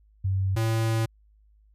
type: tone pair in turn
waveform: sine / square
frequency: 95.8 / 112.6 Hz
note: G2 / A2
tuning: -39 / +40 cents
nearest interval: minor third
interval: 279 cents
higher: second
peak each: -22 / -23 dBFS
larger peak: first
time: 0.24-0.56 / 0.56-1.06 s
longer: second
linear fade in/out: 10 ms
effects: added 52 Hz sine -56 dBFS peak until 1.74 s + resampled to 32000 Hz